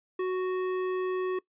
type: tone with tanh clipping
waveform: sine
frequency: 370 Hz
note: F#4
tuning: in tune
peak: -29 dBFS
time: 0.19-1.39 s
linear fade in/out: 5 ms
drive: 14 dB
effects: noise-tail reverb RT60 0.1 s tail -21 dB re dry + resampled to 8000 Hz